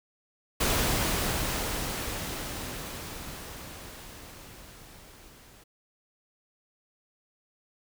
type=noise with level ramp; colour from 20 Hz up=pink; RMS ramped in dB=-25 to -54 dBFS; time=0.6-5.64 s; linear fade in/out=10 ms; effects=none